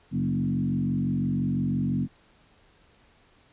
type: tone with frequency modulation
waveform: sine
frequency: 196 Hz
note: G3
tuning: in tune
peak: -23 dBFS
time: 0.11-2.08 s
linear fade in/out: 50 ms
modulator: 45.9 Hz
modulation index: 1.6
effects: pink hiss -60 dBFS RMS until 3.52 s + resampled to 8000 Hz